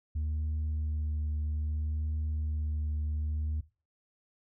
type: tone with vibrato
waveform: sine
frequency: 76.4 Hz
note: D#2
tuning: 31 cents flat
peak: -27 dBFS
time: 0.15-3.61 s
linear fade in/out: 10 ms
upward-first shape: triangle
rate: 0.62 Hz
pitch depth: 18 cents each way
effects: noise-tail reverb RT60 0.3 s tail -18 dB re dry + tanh soft clip ceiling -28 dBFS